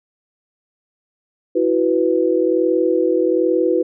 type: chord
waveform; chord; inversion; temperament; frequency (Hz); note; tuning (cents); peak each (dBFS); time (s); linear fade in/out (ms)
sine; E suspended second; none; just; 329.6 / 370.8 / 494.4; E4 / F#4 / B4; 0 / +4 / +2; -18; 1.55-3.83; 10
effects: none